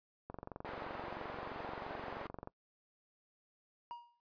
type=click train; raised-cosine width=1 ms; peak=-30 dBFS; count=51; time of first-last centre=0.3-2.474 s; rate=23 Hz
type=band-pass noise; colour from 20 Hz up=white; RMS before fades=-46 dBFS; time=0.65-2.27 s; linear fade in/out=2 ms; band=340 to 1000 Hz; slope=12 dB/octave
type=tone with exponential decay; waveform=triangle; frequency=950 Hz; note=A#5; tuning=33 cents sharp; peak=-38 dBFS; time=3.91-4.2 s; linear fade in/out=0 ms; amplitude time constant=63 ms
effects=noise-tail reverb RT60 0.1 s tail -22 dB re dry + resampled to 11025 Hz